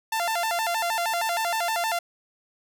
sawtooth tone with vibrato, 784 Hz, G5, in tune, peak -20 dBFS, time 0.12-1.99 s, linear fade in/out 5 ms, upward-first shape square, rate 6.4 Hz, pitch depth 220 cents each way, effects none

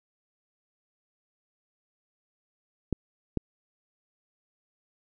clicks, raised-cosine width 3 ms, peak -13 dBFS, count 2, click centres 2.927 / 3.373 s, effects none

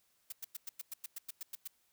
blue noise bursts, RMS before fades -42 dBFS, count 12, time 0.3-1.676 s, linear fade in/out 5 ms, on 23 ms, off 100 ms, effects white hiss -74 dBFS RMS until 1.92 s

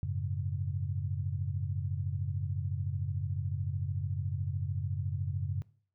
sine chord, F# suspended second, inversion none, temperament equal with one note detuned, 92.5 / 106.19 / 138.59 Hz, F#2 / G#2 / C#3, 0 / +39 / 0 cents, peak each -34 / -37 / -36 dBFS, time 0.03-5.62 s, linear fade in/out 0 ms, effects noise-tail reverb RT60 0.5 s tail -21 dB re dry

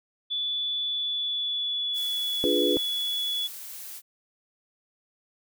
sine tone with pitch glide, 3460 to 3404 Hz, A7 to G#7, -30 to +42 cents, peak -26 dBFS, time 0.3-3.48 s, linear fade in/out 20 ms, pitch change -28 cents, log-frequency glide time 0.85-2.36 s
blue noise, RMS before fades -40 dBFS, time 1.93-4.02 s, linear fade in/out 50 ms
sine chord, D diminished seventh, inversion none, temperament equal, 293.7 / 349.2 / 415.3 / 493.9 Hz, D4 / F4 / Ab4 / Cb5, 0 / 0 / 0 / 0 cents, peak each -27 dBFS, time 2.44-2.77 s, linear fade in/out 0 ms
effects none

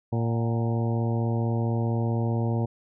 harmonic tone with a mistuned harmonic, 115.5 Hz, A#2, 16 cents flat, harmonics 1 / 2 / 3 / 4 / 5 / 6 / 7 / 8, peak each -24 / -30 / -34 / -36 / -38 / -40 / -41 / -42 dBFS, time 0.12-2.66 s, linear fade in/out 10 ms, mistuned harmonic 6, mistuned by +77 cents, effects none

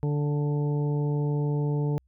harmonic tone with a mistuned harmonic, 146.6 Hz, D3, 3 cents flat, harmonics 1 / 2 / 3 / 4 / 5 / 6, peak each -24 / -34 / -33 / -45 / -47 / -42 dBFS, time 0.03-1.98 s, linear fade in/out 0 ms, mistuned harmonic 4, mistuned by -16 cents, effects added 64 Hz sine -62 dBFS peak until 2.07 s

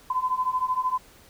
sine beating tone pair, 1010 / 1023 Hz, B5 / C6, +39 / -39 cents, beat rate 13 Hz, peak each -27 / -25 dBFS, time 0.1-0.98 s, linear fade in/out 5 ms, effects pink hiss -53 dBFS RMS until 1.29 s

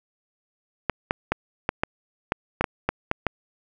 clicks, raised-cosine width 0.5 ms, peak -6 dBFS, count 11, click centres 0.897 / 1.109 / 1.32 / 1.691 / 1.835 / 2.321 / 2.61 / 2.642 / 2.89 / 3.114 / 3.267 s, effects none

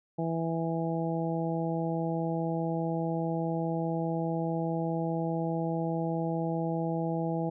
harmonic tone, 164.81 Hz, E3, in tune, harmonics 1 / 2 / 3 / 4 / 5, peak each -31 / -34 / -36 / -37 / -38 dBFS, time 0.18-7.5 s, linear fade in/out 10 ms, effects none

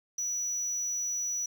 sine tone, 5890 Hz, F#8, 9 cents flat, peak -27 dBFS, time 0.18-1.46 s, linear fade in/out 5 ms, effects tanh soft clip ceiling -29 dBFS + 9-bit

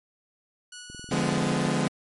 10% pulse tone with tremolo, 1467 Hz, F#6, 15 cents flat, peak -31 dBFS, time 0.72-1.37 s, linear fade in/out 5 ms, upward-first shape triangle, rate 4.5 Hz, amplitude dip 35%
click train, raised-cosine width 3 ms, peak -31 dBFS, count 17, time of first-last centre 0.9-1.662 s, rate 21 Hz
sawtooth chord, D diminished seventh, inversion none, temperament equal with one note detuned, 146.83 / 174.61 / 207.7 / 252.1 Hz, D3 / F3 / Ab3 / Cb4, 0 / 0 / 0 / +36 cents, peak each -25 dBFS, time 1.11-1.88 s, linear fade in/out 5 ms
effects MP3 48 kbps

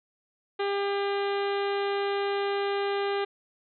harmonic tone with a mistuned harmonic, 400.2 Hz, G4, 36 cents sharp, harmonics 1 / 2 / 3 / 4 / 5 / 6 / 7 / 8 / 9 / 10, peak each -27 / -33 / -37 / -39 / -41 / -43 / -44 / -45 / -46 / -47 dBFS, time 0.59-3.25 s, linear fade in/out 10 ms, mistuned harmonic 7, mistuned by +24 cents, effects none

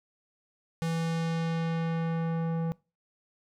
square tone with low-pass filter sweep, 164.81 Hz, E3, in tune, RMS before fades -30 dBFS, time 0.82-2.72 s, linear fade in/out 0 ms, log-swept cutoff 11000 to 850 Hz, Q 0.7, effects noise-tail reverb RT60 0.3 s tail -23 dB re dry

